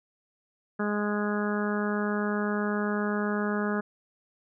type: harmonic tone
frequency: 207.7 Hz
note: G#3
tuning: in tune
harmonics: 1 / 2 / 3 / 4 / 5 / 6 / 7 / 8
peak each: -28 / -32 / -37 / -40 / -40 / -37 / -37 / -38 dBFS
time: 0.79-3.81 s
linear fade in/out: 10 ms
effects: none